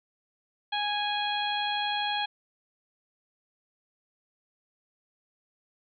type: harmonic tone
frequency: 828 Hz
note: G#5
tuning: 5 cents flat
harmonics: 1 / 2 / 3 / 4 / 5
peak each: -30 / -35 / -37 / -32 / -39 dBFS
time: 0.72-2.26 s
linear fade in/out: 10 ms
effects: none